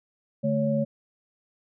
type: tone cluster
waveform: sine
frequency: 145.3 / 219 / 559 Hz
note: D3 / A3 / C#5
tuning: -18 / -8 / +14 cents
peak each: -28 / -25 / -26 dBFS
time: 0.43-0.85 s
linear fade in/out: 20 ms
effects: none